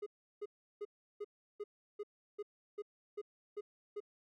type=tone bursts; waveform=triangle; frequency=413.9 Hz; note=G#4; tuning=6 cents flat; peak=-37 dBFS; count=11; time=0.02-4.004 s; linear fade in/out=10 ms; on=44 ms; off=350 ms; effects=none